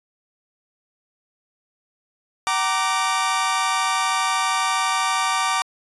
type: chord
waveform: sawtooth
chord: Gb augmented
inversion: none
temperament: equal with one note detuned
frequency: 759 / 932.3 / 1174.7 Hz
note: Gb5 / Bb5 / D6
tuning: +44 / 0 / 0 cents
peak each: -22 / -21 / -18 dBFS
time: 2.47-5.62 s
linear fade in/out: 0 ms
effects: resampled to 24000 Hz